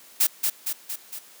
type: noise with echo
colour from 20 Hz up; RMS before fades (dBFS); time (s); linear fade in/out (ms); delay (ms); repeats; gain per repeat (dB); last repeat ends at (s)
blue; -19; 0.2-0.27; 10; 230; 4; -4; 1.19
effects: white hiss -50 dBFS RMS until 1.4 s + high-pass 200 Hz 12 dB/octave